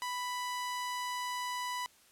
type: tone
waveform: sawtooth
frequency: 990 Hz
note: B5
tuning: 4 cents sharp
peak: -31 dBFS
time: 0.02-1.86 s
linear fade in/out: 0 ms
effects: white hiss -63 dBFS RMS until 2.11 s + low-pass 12000 Hz 12 dB/octave